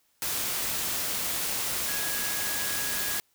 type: tone in noise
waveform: sine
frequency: 1661.2 Hz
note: G#6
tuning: in tune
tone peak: -37 dBFS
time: 1.88-3.19 s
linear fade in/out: 0 ms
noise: white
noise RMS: -30 dBFS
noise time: 0.22-3.2 s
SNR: -10 dB
effects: white hiss -69 dBFS RMS until 3.34 s